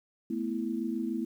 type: chord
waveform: sine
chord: A suspended second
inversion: none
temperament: equal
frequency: 220 / 246.9 / 329.6 Hz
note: A3 / B3 / E4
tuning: 0 / 0 / 0 cents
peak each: -34 dBFS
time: 0.3-1.25 s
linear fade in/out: 5 ms
effects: 10-bit